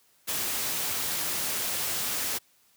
white noise, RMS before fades -30 dBFS, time 0.27-2.39 s, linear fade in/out 20 ms, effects white hiss -64 dBFS RMS until 2.76 s + high-pass 60 Hz 12 dB/octave

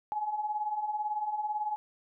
sine beating tone pair, 830.6 / 848.6 Hz, G#5 / G#5, 0 / +37 cents, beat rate 18 Hz, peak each -37 / -31 dBFS, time 0.12-1.76 s, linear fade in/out 0 ms, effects none

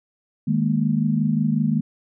sine chord, D# suspended fourth, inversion none, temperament equal, 155.56 / 207.7 / 233.1 Hz, D#3 / G#3 / A#3, 0 / 0 / 0 cents, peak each -22 dBFS, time 0.47-1.81 s, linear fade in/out 10 ms, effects none

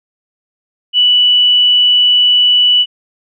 sine tone, 2960 Hz, F#7, in tune, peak -6 dBFS, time 0.93-2.86 s, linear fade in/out 50 ms, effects none

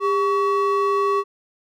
triangle ring-modulated tone, 764 Hz, G5, 45 cents flat, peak -12 dBFS, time 0-1.24 s, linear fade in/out 50 ms, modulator 363 Hz, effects none

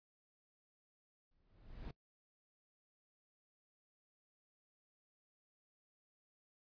brown noise with exponential growth, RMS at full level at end -42 dBFS, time 1.31-1.91 s, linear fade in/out 5 ms, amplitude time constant 130 ms, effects noise-tail reverb RT60 0.1 s tail -21 dB re dry + resampled to 11025 Hz

